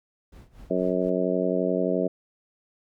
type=noise with tremolo; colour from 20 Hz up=brown; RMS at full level=-45 dBFS; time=0.32-1.1 s; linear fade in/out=5 ms; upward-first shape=sine; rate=4.2 Hz; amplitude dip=85%
type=harmonic tone; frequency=91.5 Hz; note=F#2; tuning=19 cents flat; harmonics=2 / 3 / 4 / 5 / 6 / 7; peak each=-29 / -29 / -29 / -29 / -29 / -29 dBFS; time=0.7-2.08 s; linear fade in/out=10 ms
effects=none